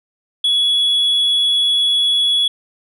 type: tone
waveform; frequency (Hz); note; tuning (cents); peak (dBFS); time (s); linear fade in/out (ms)
sine; 3377; G#7; +28; -10; 0.44-2.48; 5
effects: tanh soft clip ceiling -11 dBFS